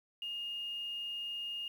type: tone with quantisation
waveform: sine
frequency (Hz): 2838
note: F7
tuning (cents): +27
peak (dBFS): -37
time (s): 0.22-1.68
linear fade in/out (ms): 2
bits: 10
effects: none